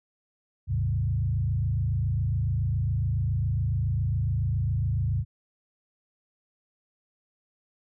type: tone with frequency modulation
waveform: sine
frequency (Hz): 103.83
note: G#2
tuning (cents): 0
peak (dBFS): -23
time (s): 0.67-5.25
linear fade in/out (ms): 50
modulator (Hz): 27.2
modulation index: 1.3
effects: none